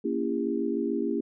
sine chord, A# diminished seventh, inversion none, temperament just, 233.1 / 279.7 / 335.6 / 402.8 Hz, A#3 / C#4 / E4 / G4, 0 / +16 / +31 / +47 cents, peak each -31 dBFS, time 0.04-1.21 s, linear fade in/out 10 ms, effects none

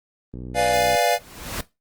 click train, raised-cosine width 3 ms, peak -22 dBFS, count 39, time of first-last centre 0.34-0.95 s, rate 62.3 Hz
square chord, B diminished seventh, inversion none, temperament equal, 493.9 / 587.3 / 698.5 / 830.6 Hz, B4 / D5 / F5 / Ab5, 0 / 0 / 0 / 0 cents, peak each -25 / -23 / -21 / -26 dBFS, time 0.54-1.19 s, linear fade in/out 50 ms
pink noise with exponential growth, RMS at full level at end -26 dBFS, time 0.92-1.61 s, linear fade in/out 5 ms, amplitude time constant 150 ms
effects noise-tail reverb RT60 0.2 s tail -17 dB re dry + Opus 32 kbps

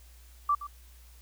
sine tone with echo, 1166 Hz, D6, 13 cents flat, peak -22 dBFS, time 0.49-0.55 s, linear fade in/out 5 ms, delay 120 ms, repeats 1, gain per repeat -14 dB, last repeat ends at 0.67 s, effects added 60 Hz sine -51 dBFS peak until 1.21 s + white hiss -60 dBFS RMS until 1.21 s

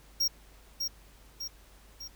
square tone with echo, 5588 Hz, F8, in tune, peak -25 dBFS, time 0.2-0.28 s, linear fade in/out 10 ms, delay 600 ms, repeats 3, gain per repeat -5 dB, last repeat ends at 2.08 s, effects added 50 Hz sine -55 dBFS peak until 2.15 s + pink hiss -59 dBFS RMS until 2.15 s

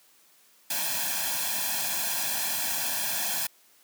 white noise with comb filter, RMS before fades -29 dBFS, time 0.7-3.47 s, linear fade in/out 5 ms, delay 1.2 ms, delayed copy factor +0.95, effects white hiss -60 dBFS RMS until 3.83 s + high-pass 200 Hz 12 dB/octave

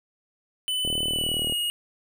square tone with pitch glide, 3007 to 2876 Hz, F#7 to F#7, +27 to -50 cents, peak -25 dBFS, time 0.68-1.7 s, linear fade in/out 0 ms, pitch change -77 cents, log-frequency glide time 1.07-1.53 s
click train, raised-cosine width 2 ms, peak -20 dBFS, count 27, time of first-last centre 0.85-1.524 s, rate 38.6 Hz
effects none

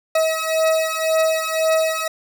40% pulse beating tone pair, 639 / 640.9 Hz, D#5 / E5, +46 / -49 cents, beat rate 1.9 Hz, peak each -19 dBFS, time 0.15-2.08 s, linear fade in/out 5 ms, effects none

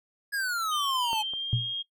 square exponential sweep, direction down, 1679 to 842 Hz, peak -28 dBFS, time 0.32-1.23 s, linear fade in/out 20 ms
sine tone with pitch glide, 3100 to 3243 Hz, G7 to G#7, -20 to -42 cents, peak -29 dBFS, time 0.71-1.83 s, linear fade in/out 20 ms, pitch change +78 cents, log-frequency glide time 1.11-1.59 s
clicks, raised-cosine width 1 ms, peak -24 / -31 dBFS, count 2, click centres 1.131 / 1.336 s
sine tone with exponential decay, 119.6 Hz, A#2, 45 cents sharp, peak -19 dBFS, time 1.53-1.74 s, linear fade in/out 0 ms, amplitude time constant 44 ms
effects noise-tail reverb RT60 0.1 s tail -19 dB re dry

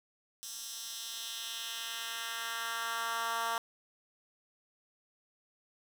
10% pulse tone with high-pass filter sweep, 229.7 Hz, A#3, 25 cents flat, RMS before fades -38 dBFS, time 0.43-3.58 s, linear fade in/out 0 ms, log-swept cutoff 5900 to 920 Hz, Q 1.4, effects 9-bit

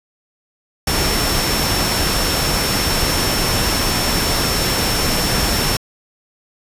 sine tone in noise, 5420 Hz, E8, 47 cents sharp, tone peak -23 dBFS, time 0.87-5.77 s, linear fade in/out 5 ms, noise pink, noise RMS -18 dBFS, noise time 0.87-5.77 s, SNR -8 dB, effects resampled to 32000 Hz

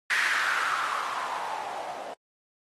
violet noise with low-pass filter sweep, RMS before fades -30 dBFS, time 0.1-2.14 s, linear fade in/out 5 ms, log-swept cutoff 1800 to 640 Hz, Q 5.4, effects AAC 32 kbps

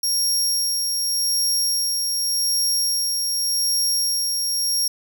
25% pulse tone with tremolo, 5580 Hz, F8, 2 cents flat, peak -13 dBFS, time 0.03-4.88 s, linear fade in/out 5 ms, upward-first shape sine, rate 0.86 Hz, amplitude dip 30%, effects none

